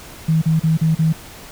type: tone bursts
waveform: sine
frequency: 160 Hz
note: D#3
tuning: 49 cents sharp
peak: -12 dBFS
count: 5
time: 0.28-1.128 s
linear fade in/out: 10 ms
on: 140 ms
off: 37 ms
effects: pink hiss -38 dBFS RMS until 1.51 s